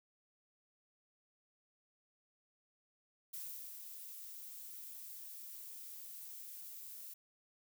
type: noise with ADSR envelope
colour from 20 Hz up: violet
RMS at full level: -45 dBFS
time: 3.33-7.14 s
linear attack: 10 ms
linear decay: 360 ms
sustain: -5 dB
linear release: 8 ms
effects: none